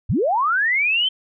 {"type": "linear sweep", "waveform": "sine", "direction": "up", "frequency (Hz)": [58.27, 3136], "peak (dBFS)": -16, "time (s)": [0.09, 1.09], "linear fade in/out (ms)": 10, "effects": []}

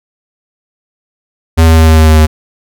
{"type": "tone with pitch steps", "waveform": "square", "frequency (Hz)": [81.6, 80.94, 80.29, 79.64, 79, 78.37, 77.74], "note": ["E2", "E2", "E2", "D#2", "D#2", "D#2", "D#2"], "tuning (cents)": [-17, -31, -45, 41, 27, 13, -1], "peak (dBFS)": -3, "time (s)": [1.57, 2.27], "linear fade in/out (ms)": 20, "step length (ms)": 100, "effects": []}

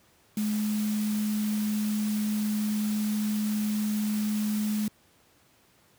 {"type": "tone in noise", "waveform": "sine", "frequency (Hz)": 211.8, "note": "G#3", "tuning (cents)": 34, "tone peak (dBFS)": -25, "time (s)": [0.37, 4.88], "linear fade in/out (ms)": 2, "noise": "white", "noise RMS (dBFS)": -40, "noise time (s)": [0.37, 4.88], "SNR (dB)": 12, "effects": ["pink hiss -62 dBFS RMS until 5.98 s", "high-pass 80 Hz 12 dB/octave"]}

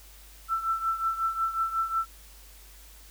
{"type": "tone with tremolo", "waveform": "sine", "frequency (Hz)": 1334, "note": "E6", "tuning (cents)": 20, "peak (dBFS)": -22, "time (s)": [0.48, 2.06], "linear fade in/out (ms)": 50, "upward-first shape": "triangle", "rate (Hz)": 5.5, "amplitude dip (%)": 80, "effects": ["added 50 Hz sine -50 dBFS peak until 3.1 s", "white hiss -53 dBFS RMS until 3.1 s"]}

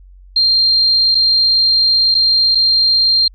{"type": "tone with dropouts", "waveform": "sine", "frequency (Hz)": 4186, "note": "C8", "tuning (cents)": 0, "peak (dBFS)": -9, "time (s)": [0.36, 3.28], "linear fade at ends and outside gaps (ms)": 5, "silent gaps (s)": [[1.147, 1.151], [2.144, 2.149], [2.549, 2.553]], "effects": ["added 46 Hz sine -38 dBFS peak until 3.34 s"]}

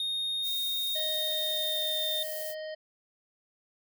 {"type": "tone with pitch glide", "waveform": "triangle", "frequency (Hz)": [3700, 3634], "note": ["A#7", "A#7"], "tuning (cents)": [-14, -45], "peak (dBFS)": -28, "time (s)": [0, 2.23], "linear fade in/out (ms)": 2, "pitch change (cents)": -31, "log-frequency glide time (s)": [1.11, 2]}
{"type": "noise", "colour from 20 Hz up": "violet", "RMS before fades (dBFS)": -39, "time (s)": [0.42, 2.55], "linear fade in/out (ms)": 50}
{"type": "harmonic tone", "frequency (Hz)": 622.3, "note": "D#5", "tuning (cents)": 0, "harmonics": [1, 3, 5, 7, 8], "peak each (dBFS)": [-36, -46, -50, -53, -54], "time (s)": [0.95, 2.75], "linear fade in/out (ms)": 10}
{"effects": []}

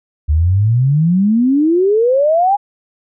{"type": "exponential sweep", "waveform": "sine", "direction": "up", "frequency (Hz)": [72.1, 830.6], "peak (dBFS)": -9, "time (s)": [0.28, 2.57], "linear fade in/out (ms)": 20, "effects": []}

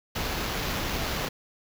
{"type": "noise with sample-and-hold", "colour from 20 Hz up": "pink", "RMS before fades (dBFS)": -30, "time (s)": [0.15, 1.29], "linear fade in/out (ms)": 10, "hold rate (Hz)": 8820, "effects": []}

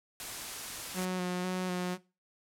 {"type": "noise", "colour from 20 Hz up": "white", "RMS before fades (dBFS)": -40, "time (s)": [0.2, 1.05], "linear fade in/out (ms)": 0}
{"type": "tone with vibrato", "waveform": "sawtooth", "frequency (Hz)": 182.1, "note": "F#3", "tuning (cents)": -27, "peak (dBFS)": -27, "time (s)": [0.94, 1.98], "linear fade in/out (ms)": 50, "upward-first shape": "square", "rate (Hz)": 2, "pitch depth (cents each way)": 18}
{"effects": ["noise-tail reverb RT60 0.3 s tail -20 dB re dry", "low-pass 12000 Hz 12 dB/octave"]}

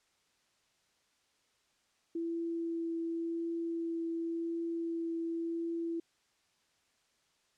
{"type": "tone with vibrato", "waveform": "sine", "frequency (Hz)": 333.3, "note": "E4", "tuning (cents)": 19, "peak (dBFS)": -33, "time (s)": [2.15, 6], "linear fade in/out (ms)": 5, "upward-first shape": "triangle", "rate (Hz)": 0.91, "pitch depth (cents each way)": 10, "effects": ["white hiss -73 dBFS RMS until 7.57 s", "low-pass 7000 Hz 12 dB/octave"]}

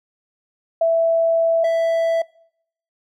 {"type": "tone pair in turn", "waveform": ["sine", "triangle"], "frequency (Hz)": [661, 661], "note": ["E5", "E5"], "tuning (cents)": [5, 5], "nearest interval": "unison", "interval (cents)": 0, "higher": "neither", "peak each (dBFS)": [-13, -13], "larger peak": "neither", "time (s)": [[0.81, 1.64], [1.64, 2.22]], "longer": "first", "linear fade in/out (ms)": 5, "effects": ["noise-tail reverb RT60 0.7 s tail -24 dB re dry"]}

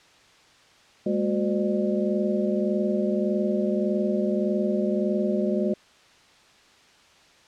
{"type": "tone cluster", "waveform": "sine", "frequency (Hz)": [205.6, 227.3, 365.4, 521, 601], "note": ["G#3", "A#3", "F#4", "C5", "D5"], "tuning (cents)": [-17, -43, -22, -7, 40], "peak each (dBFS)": [-25, -31, -27, -32, -29], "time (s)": [1.06, 5.74], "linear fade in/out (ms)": 5, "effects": ["white hiss -55 dBFS RMS until 7.47 s", "low-pass 5000 Hz 12 dB/octave"]}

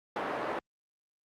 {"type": "band-pass noise", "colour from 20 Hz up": "pink", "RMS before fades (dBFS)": -34, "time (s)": [0.16, 0.59], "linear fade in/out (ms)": 2, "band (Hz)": [410, 1400], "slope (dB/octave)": 12, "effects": ["Opus 48 kbps"]}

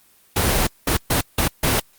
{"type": "noise bursts at uneven times", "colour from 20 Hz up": "pink", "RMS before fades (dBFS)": -18, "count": 5, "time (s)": [[0.36, 0.67], [0.87, 0.97], [1.1, 1.21], [1.38, 1.48], [1.63, 1.8]], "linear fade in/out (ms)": 5, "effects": ["white hiss -55 dBFS RMS until 1.98 s", "Opus 24 kbps"]}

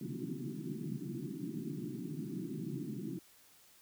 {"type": "band-pass noise", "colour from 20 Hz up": "pink", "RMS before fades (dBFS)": -41, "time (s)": [0.01, 3.19], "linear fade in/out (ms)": 2, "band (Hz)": [130, 370], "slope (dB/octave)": 96, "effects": ["white hiss -63 dBFS RMS until 3.81 s"]}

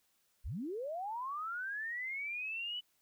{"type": "linear sweep", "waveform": "sine", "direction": "up", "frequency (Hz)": [32, 2997], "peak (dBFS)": -37, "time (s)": [0.44, 2.81], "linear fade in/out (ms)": 20, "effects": ["white hiss -75 dBFS RMS until 3.01 s"]}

